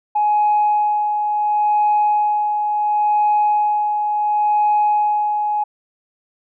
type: tone with tremolo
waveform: sine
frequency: 839 Hz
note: G#5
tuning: 17 cents sharp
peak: -11 dBFS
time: 0.15-5.64 s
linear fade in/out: 10 ms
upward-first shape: sine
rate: 0.71 Hz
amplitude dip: 45%
effects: tanh soft clip ceiling -9 dBFS